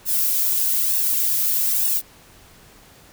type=noise with flanger; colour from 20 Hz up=violet; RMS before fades=-20 dBFS; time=0.05-2.02 s; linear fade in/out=50 ms; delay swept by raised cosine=1.1 to 3 ms; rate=1.1 Hz; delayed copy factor=+0.85; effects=pink hiss -49 dBFS RMS until 3.12 s